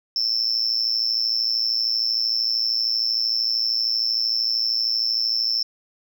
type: tone with amplitude modulation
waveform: sine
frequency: 5330 Hz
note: E8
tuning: 18 cents sharp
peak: -14 dBFS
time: 0.16-5.63 s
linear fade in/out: 2 ms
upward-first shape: sine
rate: 113 Hz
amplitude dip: 95%
effects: tanh soft clip ceiling -14 dBFS